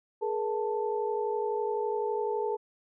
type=tone cluster; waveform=sine; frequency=421.6 / 473.5 / 883 Hz; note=G#4 / A#4 / A5; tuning=+26 / +27 / +6 cents; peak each=-30 / -33 / -34 dBFS; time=0.21-2.57 s; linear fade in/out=20 ms; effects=none